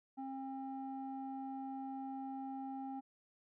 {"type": "tone with low-pass filter", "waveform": "square", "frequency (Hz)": 267.6, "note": "C4", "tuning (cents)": 39, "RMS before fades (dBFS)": -44, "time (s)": [0.17, 3.01], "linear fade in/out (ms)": 20, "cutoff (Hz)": 710, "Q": 5.3, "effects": []}